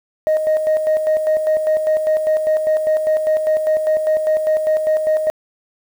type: tone with tremolo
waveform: sine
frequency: 622.3 Hz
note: D#5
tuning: in tune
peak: -10 dBFS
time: 0.27-5.3 s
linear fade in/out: 0 ms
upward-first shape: square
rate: 5 Hz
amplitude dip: 55%
effects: tanh soft clip ceiling -10 dBFS + 7-bit